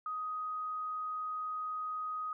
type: tone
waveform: sine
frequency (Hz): 1252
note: D#6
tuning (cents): +10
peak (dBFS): -35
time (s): 0.06-2.33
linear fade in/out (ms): 2
effects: none